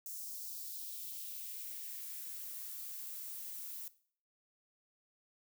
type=noise with high-pass filter sweep; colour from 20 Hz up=violet; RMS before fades=-45 dBFS; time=0.06-3.88 s; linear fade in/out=2 ms; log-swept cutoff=6100 to 520 Hz; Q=1.7; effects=noise-tail reverb RT60 0.5 s tail -17 dB re dry